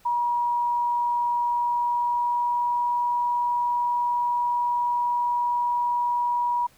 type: tone with pitch glide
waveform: sine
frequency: 959 to 964.6 Hz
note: A#5 to B5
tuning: +49 to -41 cents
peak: -21 dBFS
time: 0.05-6.67 s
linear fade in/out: 10 ms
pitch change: +10 cents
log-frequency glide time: 1.45-2.91 s
effects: pink hiss -57 dBFS RMS until 6.77 s